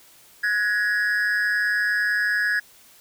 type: tone with amplitude modulation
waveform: triangle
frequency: 1673 Hz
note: G#6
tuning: 12 cents sharp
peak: -14 dBFS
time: 0.43-2.6 s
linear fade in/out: 10 ms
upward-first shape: sine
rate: 209 Hz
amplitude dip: 85%
effects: white hiss -52 dBFS RMS until 3 s